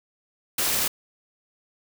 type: noise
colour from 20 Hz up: white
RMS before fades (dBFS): -24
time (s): 0.58-0.88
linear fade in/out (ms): 5
effects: none